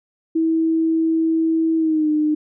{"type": "tone with pitch glide", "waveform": "sine", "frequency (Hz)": [324.1, 304.1], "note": ["E4", "D#4"], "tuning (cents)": [-29, -40], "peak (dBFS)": -15, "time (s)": [0.35, 2.35], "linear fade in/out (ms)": 10, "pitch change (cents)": -111, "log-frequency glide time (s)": [1.77, 2.09], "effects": []}